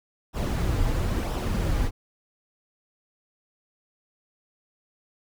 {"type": "noise with flanger", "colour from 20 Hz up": "brown", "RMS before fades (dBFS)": -25, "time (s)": [0.33, 1.91], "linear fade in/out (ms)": 50, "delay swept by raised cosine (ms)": [0.45, 5.55], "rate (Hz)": 1, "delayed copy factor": -0.5, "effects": []}